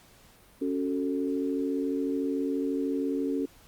sine chord, F# minor, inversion second, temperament just, 277.5 / 370 / 444 Hz, C#4 / F#4 / A4, +2 / 0 / +16 cents, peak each -28 / -34 / -33 dBFS, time 0.61-3.46 s, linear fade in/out 10 ms, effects pink hiss -57 dBFS RMS until 3.67 s + Opus 48 kbps

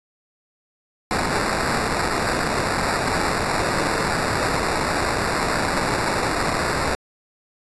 violet noise with sample-and-hold, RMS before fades -22 dBFS, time 1.11-6.95 s, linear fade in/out 0 ms, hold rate 3150 Hz, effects resampled to 24000 Hz

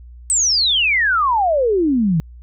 sine exponential sweep, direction down, 8360 to 152.8 Hz, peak -13 dBFS, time 0.3-2.2 s, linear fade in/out 0 ms, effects added 60 Hz sine -36 dBFS peak until 2.42 s

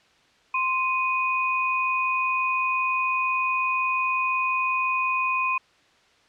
sine tone pair together, 1045.3 / 2489 Hz, C6 / D#7, -2 / 0 cents, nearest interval octave + minor third, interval 1502 cents, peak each -24 dBFS, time 0.54-5.58 s, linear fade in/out 5 ms, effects white hiss -59 dBFS RMS until 6.28 s + low-pass 4000 Hz 12 dB/octave

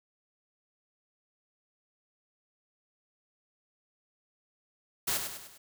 white noise with echo, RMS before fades -30 dBFS, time 5.07-5.18 s, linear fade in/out 10 ms, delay 100 ms, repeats 4, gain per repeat -6 dB, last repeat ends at 5.58 s, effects none

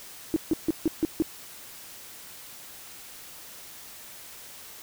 sine tone bursts, 320 Hz, D#4, 49 cents sharp, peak -19 dBFS, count 6, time 0.34-1.222 s, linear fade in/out 0 ms, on 22 ms, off 150 ms, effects white hiss -45 dBFS RMS until 4.82 s

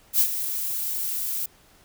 violet noise with ADSR envelope, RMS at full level -17 dBFS, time 0.13-1.46 s, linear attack 68 ms, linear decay 73 ms, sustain -11 dB, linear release 6 ms, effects pink hiss -56 dBFS RMS until 1.84 s

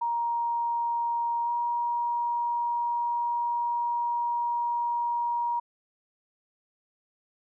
sine tone with pitch glide, 940 to 949.8 Hz, A#5 to A#5, +14 to +32 cents, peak -25 dBFS, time 0.01-5.6 s, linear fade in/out 10 ms, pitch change +18 cents, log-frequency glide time 1.44-1.5 s, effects none

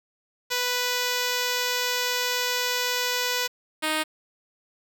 5% pulse tone pair in turn, 493.9 / 311.1 Hz, B4 / D#4, 0 / 0 cents, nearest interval minor sixth, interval 800 cents, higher first, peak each -12 dBFS, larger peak neither, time 0.5-3.48 / 3.82-4.04 s, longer first, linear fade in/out 20 ms, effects 9-bit

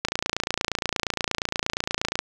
click train, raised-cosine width 0.2 ms, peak -6 dBFS, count 62, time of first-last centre 0.05-2.19 s, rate 28.5 Hz, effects none

